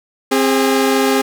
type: tone pair together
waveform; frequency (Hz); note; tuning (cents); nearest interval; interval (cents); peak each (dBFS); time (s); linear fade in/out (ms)
sawtooth; 264.6 / 409.5; C4 / G#4; +20 / -24; minor sixth; 756; -11; 0.31-1.22; 10
effects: none